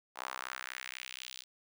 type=tone with high-pass filter sweep; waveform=sawtooth; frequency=64.1 Hz; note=C2; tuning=35 cents flat; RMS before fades=-44 dBFS; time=0.15-1.45 s; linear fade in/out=50 ms; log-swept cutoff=900 to 3900 Hz; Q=2; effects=none